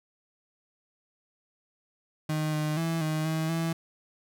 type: tone with pitch steps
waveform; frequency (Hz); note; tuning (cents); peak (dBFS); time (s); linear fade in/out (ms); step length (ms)
35% pulse; 154.5 / 152.7 / 164.7 / 155.9 / 159.3 / 164.7; D#3 / D#3 / E3 / D#3 / D#3 / E3; -12 / -32 / -1 / +4 / +41 / -1; -25; 2.29-3.73; 5; 240
effects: none